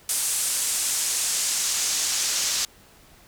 pink noise with band-pass filter sweep, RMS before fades -25 dBFS, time 0.09-2.65 s, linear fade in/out 2 ms, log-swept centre 9000 to 6000 Hz, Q 1.5, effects pink hiss -53 dBFS RMS until 3.27 s

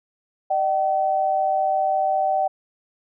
sine tone pair together, 610 / 764.6 Hz, D#5 / G5, -34 / -43 cents, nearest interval major third, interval 391 cents, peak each -24 / -19 dBFS, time 0.5-2.48 s, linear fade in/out 10 ms, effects none

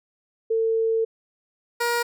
sine / 15% pulse tone pair in turn, 450 / 474.5 Hz, A4 / A#4, +39 / +31 cents, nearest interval minor second, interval 92 cents, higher second, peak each -19 / -15 dBFS, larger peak second, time 0.5-1.05 / 1.8-2.03 s, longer first, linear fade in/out 10 ms, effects none

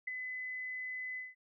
sine tone with ADSR envelope, 2015 Hz, B6, 34 cents sharp, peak -32 dBFS, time 0.07-1.35 s, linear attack 9 ms, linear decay 9 ms, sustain -6 dB, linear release 180 ms, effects none

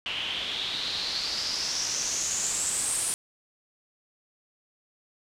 white noise with low-pass filter sweep, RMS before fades -30 dBFS, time 0.06-3.14 s, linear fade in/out 0 ms, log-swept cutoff 2900 to 9300 Hz, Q 6.3, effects none

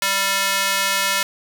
square tone with high-pass filter, 196 Hz, G3, in tune, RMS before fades -20 dBFS, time 0.02-1.23 s, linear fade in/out 2 ms, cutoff 1500 Hz, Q 0.75, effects none

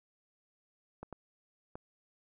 clicks, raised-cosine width 1 ms, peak -29 dBFS, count 3, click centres 1.03 / 1.127 / 1.755 s, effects none

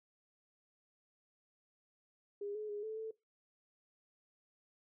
sine tone with pitch steps, 407.1 / 426.3 / 413.7 / 437.3 / 441.9 Hz, G#4 / G#4 / G#4 / A4 / A4, -35 / +45 / -7 / -11 / +7 cents, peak -39 dBFS, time 2.41-3.11 s, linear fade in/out 5 ms, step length 140 ms, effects noise-tail reverb RT60 0.2 s tail -20 dB re dry

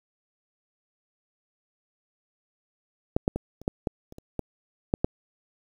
clicks, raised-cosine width 2 ms, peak -8 / -8 / -15 / -30 / -11 / -12 / -30 / -29 / -15 / -8 / -8 dBFS, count 11, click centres 3.165 / 3.279 / 3.36 / 3.616 / 3.679 / 3.872 / 4.124 / 4.184 / 4.393 / 4.939 / 5.045 s, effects 8-bit

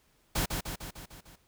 pink noise with echo, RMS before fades -29 dBFS, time 0.35-0.46 s, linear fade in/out 10 ms, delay 150 ms, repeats 6, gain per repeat -4 dB, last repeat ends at 1.36 s, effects pink hiss -68 dBFS RMS until 1.47 s

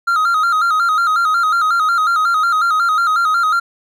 triangle tone with vibrato, 1318.5 Hz, E6, in tune, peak -10 dBFS, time 0.07-3.6 s, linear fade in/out 10 ms, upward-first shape square, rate 5.5 Hz, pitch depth 82 cents each way, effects none

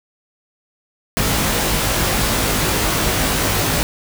pink noise with comb filter, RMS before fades -18 dBFS, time 1.17-3.83 s, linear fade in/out 0 ms, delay 19 ms, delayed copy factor +0.9, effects none

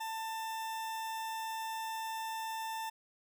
40% pulse tone, 891 Hz, A5, 22 cents sharp, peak -36 dBFS, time 0-2.9 s, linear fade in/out 10 ms, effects none

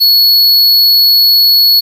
square tone, 4382 Hz, C#8, 21 cents flat, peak -5 dBFS, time 0-1.81 s, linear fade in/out 20 ms, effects 7-bit

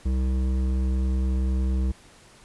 sine tone with hard clipping, 64.6 Hz, C2, 21 cents flat, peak -23 dBFS, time 0.05-1.92 s, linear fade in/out 10 ms, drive 11 dB, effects pink hiss -52 dBFS RMS until 2.44 s + resampled to 24000 Hz

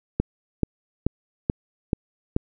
click train, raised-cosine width 3 ms, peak -7 dBFS, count 6, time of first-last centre 0.2-2.365 s, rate 2.31 Hz, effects none

